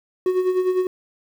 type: tone with tremolo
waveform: triangle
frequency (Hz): 368.4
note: F#4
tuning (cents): -7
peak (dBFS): -13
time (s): 0.26-0.87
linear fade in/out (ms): 2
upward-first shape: sine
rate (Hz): 9.9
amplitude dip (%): 60
effects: 8-bit